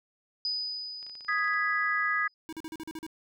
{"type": "tone with exponential decay", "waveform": "sine", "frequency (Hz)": 4978, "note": "D#8", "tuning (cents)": 0, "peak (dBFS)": -27, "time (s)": [0.45, 2.34], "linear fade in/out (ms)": 1, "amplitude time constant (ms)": 410}
{"type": "clicks", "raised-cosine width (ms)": 0.2, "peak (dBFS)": -36, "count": 12, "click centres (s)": [1.028, 1.066, 1.096, 1.153, 1.208, 1.248, 1.285, 1.327, 1.386, 1.444, 1.478, 1.537]}
{"type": "chord", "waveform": "sine", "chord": "G# minor", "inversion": "second", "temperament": "equal", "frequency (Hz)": [1244.5, 1661.2, 1975.5], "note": ["D#6", "G#6", "B6"], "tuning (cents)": [0, 0, 0], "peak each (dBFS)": [-30, -29, -30], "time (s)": [1.28, 2.28], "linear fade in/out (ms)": 10}
{"type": "tone bursts", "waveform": "square", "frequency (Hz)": 320.1, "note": "D#4", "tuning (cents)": 49, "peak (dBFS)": -37, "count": 8, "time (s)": [2.49, 3.065], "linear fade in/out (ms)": 0, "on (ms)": 36, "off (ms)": 41}
{"effects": []}